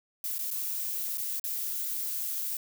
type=noise with dropouts; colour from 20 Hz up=violet; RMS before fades=-33 dBFS; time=0.24-2.57 s; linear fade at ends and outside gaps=2 ms; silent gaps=0.383-0.39 / 0.505-0.511 / 1.175-1.18 / 1.397-1.44 s; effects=none